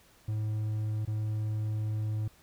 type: tone with dropouts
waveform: triangle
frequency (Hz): 107.6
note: A2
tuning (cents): -38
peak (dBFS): -27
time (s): 0.28-2.28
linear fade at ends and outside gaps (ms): 5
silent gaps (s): 1.052-1.075
effects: pink hiss -61 dBFS RMS until 2.42 s